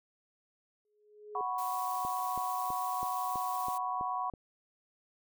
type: tone with exponential growth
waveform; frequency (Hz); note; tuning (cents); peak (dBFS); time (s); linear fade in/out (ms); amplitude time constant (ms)
sine; 420; G#4; +19; -37; 0.85-1.41; 1; 120
type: chord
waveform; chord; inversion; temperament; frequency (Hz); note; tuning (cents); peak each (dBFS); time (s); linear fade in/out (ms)
sine; F# suspended fourth; none; equal; 740 / 987.8 / 1108.7; F#5 / B5 / C#6; 0 / 0 / 0; -36; 1.35-4.3; 2
type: noise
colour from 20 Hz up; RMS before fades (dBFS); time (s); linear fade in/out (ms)
blue; -46; 1.58-3.78; 5
type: click train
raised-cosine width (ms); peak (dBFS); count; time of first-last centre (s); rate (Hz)
2; -31; 8; 2.05-4.338; 3.06
effects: none